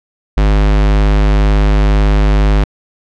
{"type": "tone", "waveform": "square", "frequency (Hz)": 51, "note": "G#1", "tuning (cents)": -31, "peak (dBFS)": -8, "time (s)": [0.37, 2.64], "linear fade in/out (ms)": 5, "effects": ["low-pass 4000 Hz 12 dB/octave"]}